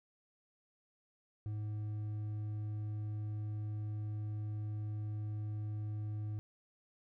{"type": "tone with hard clipping", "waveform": "triangle", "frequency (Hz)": 106, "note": "G#2", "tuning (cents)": 36, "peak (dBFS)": -38, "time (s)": [1.46, 6.39], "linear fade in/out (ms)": 0, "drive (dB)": 7, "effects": []}